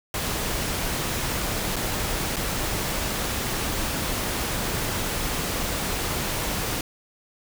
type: noise with dropouts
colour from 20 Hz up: pink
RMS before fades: -27 dBFS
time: 0.14-6.81 s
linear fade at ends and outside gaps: 2 ms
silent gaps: 1.759-1.764 / 2.361-2.366 s
effects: none